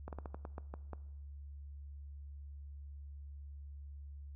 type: slowing click train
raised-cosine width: 1 ms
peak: -30 dBFS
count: 9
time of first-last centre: 0.08-0.933 s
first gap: 48 ms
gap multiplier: 1.22
effects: noise-tail reverb RT60 1.0 s tail -19 dB re dry + added 71 Hz sine -46 dBFS peak until 4.35 s